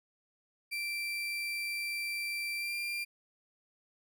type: tone with pitch glide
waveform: 35% pulse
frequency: 2349 to 2383 Hz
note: D7 to D7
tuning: 0 to +25 cents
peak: -32 dBFS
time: 0.71-3.05 s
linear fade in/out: 20 ms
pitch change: +25 cents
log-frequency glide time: 2.57-2.75 s
effects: none